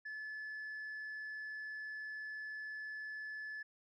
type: tone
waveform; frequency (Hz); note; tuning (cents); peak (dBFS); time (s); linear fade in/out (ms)
sine; 1727; A6; -33; -40; 0.05-3.63; 10
effects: tanh soft clip ceiling -41 dBFS